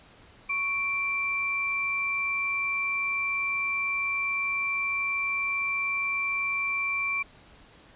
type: tone pair together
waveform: sine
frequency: 1108.6 / 2349 Hz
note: C#6 / D7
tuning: 0 / 0 cents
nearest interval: octave + minor second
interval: 1300 cents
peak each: -35 / -26 dBFS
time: 0.49-7.23 s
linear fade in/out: 10 ms
effects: pink hiss -54 dBFS RMS until 7.95 s + resampled to 8000 Hz